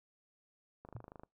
click train, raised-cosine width 1 ms, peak -36 dBFS, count 11, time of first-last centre 0.85-1.235 s, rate 26 Hz
sine tone with exponential decay, 116.54 Hz, A#2, in tune, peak -38 dBFS, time 0.95-1.04 s, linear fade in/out 5 ms, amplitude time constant 19 ms
effects noise-tail reverb RT60 0.2 s tail -25 dB re dry

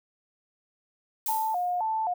violet noise with exponential decay, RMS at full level -29 dBFS, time 1.26-1.82 s, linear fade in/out 2 ms, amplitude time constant 120 ms
sine tone with vibrato, 794 Hz, G5, 22 cents sharp, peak -25 dBFS, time 1.28-2.14 s, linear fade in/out 10 ms, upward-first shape square, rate 1.9 Hz, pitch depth 180 cents each way
effects none

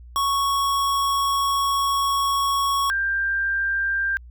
square / sine tone pair in turn, 1108.7 / 1586.8 Hz, C#6 / G6, 0 / +21 cents, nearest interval tritone, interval 621 cents, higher second, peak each -20 dBFS, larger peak neither, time 0.16-2.9 / 2.9-4.17 s, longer first, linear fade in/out 0 ms, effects added 60 Hz sine -40 dBFS peak until 4.3 s

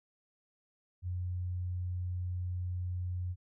sine tone, 90 Hz, F#2, 47 cents flat, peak -33 dBFS, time 1.02-3.36 s, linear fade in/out 50 ms, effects none

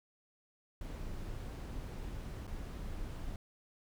brown noise with dropouts, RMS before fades -42 dBFS, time 0.81-3.36 s, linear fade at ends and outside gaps 2 ms, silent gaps 2.469-2.476 s, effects none

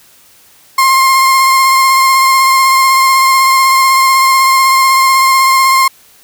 35% pulse tone with vibrato, 1062 Hz, C6, 25 cents sharp, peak -4 dBFS, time 0.78-5.88 s, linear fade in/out 5 ms, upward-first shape sine, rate 16 Hz, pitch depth 19 cents each way, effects white hiss -44 dBFS RMS until 6.23 s

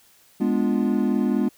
triangle chord, G# diminished seventh, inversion none, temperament equal with one note detuned, 207.7 / 246.9 / 291.3 / 349.2 Hz, G#3 / B3 / D4 / F4, 0 / 0 / -14 / 0 cents, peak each -21 / -21 / -24 / -26 dBFS, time 0.4-1.49 s, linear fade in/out 10 ms, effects white hiss -56 dBFS RMS until 1.57 s

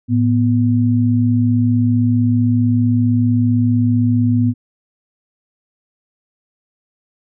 sine tone pair together, 110 / 245.5 Hz, A2 / B3, 0 / -10 cents, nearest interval octave + major second, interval 1390 cents, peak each -14 dBFS, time 0.08-4.54 s, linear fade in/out 50 ms, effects none

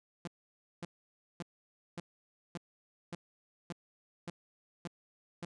sawtooth tone bursts, 172.2 Hz, F3, 24 cents flat, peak -35 dBFS, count 10, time 0.25-5.45 s, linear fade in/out 2 ms, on 25 ms, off 550 ms, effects resampled to 22050 Hz

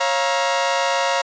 sawtooth tone cluster, 548 / 697 / 945 / 1308 Hz, C#5 / F5 / A#5 / E6, -20 / -4 / +23 / -14 cents, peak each -18 / -20 / -18 / -27 dBFS, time 0-1.22 s, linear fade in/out 10 ms, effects resampled to 16000 Hz

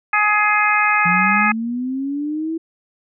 harmonic tone, 419.7 Hz, G#4, 18 cents sharp, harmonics 2 / 3 / 4 / 5 / 6, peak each -21 / -18 / -20 / -20 / -20 dBFS, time 0.13-1.52 s, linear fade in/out 5 ms
sine linear sweep, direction up, 170.9 to 329.6 Hz, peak -20 dBFS, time 1.05-2.58 s, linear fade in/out 10 ms
effects none

